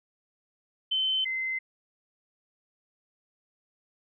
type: tone pair in turn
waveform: sine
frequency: 3070 / 2063 Hz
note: G7 / C7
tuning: -37 / -25 cents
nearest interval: perfect fifth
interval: 688 cents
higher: first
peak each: -24 / -28 dBFS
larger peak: first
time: 0.91-1.25 / 1.25-1.59 s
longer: neither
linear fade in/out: 10 ms
effects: none